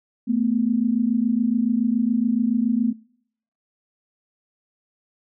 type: tone pair together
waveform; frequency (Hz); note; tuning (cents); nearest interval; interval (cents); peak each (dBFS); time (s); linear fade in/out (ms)
sine; 221.4 / 248.5; A3 / B3; +11 / +11; major second; 200; -21; 0.27-2.93; 20
effects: noise-tail reverb RT60 0.7 s tail -26 dB re dry

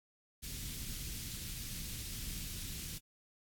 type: band-stop noise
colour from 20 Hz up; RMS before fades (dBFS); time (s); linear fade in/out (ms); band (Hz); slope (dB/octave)
pink; -43; 0.42-2.99; 20; 170 to 3300; 12
effects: AAC 64 kbps

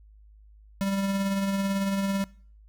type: tone with tremolo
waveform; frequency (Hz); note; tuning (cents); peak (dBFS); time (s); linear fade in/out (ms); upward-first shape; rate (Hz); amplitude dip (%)
square; 196.2; G3; +2; -24; 0.81-2.24; 0; triangle; 18; 40
effects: noise-tail reverb RT60 0.5 s tail -23 dB re dry + added 52 Hz sine -50 dBFS peak until 2.68 s

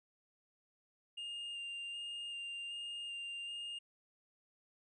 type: tone with vibrato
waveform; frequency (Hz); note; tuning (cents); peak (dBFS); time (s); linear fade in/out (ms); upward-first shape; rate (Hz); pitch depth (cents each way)
triangle; 2811; F7; +11; -40; 1.17-3.79; 10; square; 1.3; 11
effects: resampled to 24000 Hz

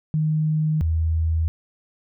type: tone pair in turn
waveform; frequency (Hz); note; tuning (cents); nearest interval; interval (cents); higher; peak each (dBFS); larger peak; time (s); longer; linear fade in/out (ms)
sine; 155.1 / 80.82; D#3 / E2; -5 / -34; major seventh; 1129; first; -18; neither; 0.14-0.81 / 0.81-1.48; neither; 0
effects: none

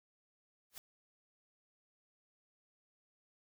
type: noise with exponential growth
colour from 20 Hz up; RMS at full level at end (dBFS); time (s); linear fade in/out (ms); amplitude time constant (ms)
white; -44; 0.7-0.78; 1; 16
effects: none

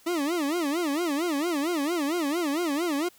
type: tone with vibrato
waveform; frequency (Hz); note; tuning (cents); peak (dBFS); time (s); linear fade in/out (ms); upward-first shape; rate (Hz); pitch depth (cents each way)
40% pulse; 314.3; D#4; +18; -24; 0.06-3.09; 10; sine; 4.4; 220
effects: white hiss -57 dBFS RMS until 3.18 s

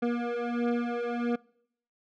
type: beating tone pair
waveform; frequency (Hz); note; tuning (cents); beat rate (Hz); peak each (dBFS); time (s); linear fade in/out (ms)
25% pulse; 237.7 / 239.2; A#3 / A#3; +34 / +45; 1.5; -27 / -27; 0.02-1.36; 10
effects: noise-tail reverb RT60 0.7 s tail -25 dB re dry + low-pass 2000 Hz 12 dB/octave

